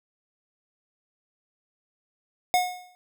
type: tone with exponential decay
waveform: square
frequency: 725 Hz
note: F#5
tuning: 35 cents flat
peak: -17 dBFS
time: 2.54-2.95 s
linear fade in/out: 0 ms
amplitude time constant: 87 ms
effects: none